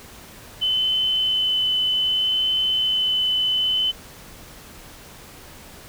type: tone with vibrato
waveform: sine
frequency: 3032 Hz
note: F#7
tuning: 42 cents sharp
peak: -18 dBFS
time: 0.61-3.92 s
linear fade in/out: 20 ms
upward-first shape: sine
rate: 0.64 Hz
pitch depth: 8 cents each way
effects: pink hiss -43 dBFS RMS until 5.88 s